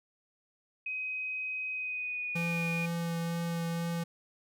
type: tone with pitch glide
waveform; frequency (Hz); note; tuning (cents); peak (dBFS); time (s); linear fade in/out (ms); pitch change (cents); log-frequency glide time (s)
sine; 2520 to 2448; D#7 to D#7; +21 to -29; -33; 0.86-2.86; 5; -50; 1.73-2.47
type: tone with vibrato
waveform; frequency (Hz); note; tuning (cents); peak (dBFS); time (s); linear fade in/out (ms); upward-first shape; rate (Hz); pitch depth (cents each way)
square; 168.5; E3; +38; -32; 2.35-4.04; 10; triangle; 2.1; 11
effects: none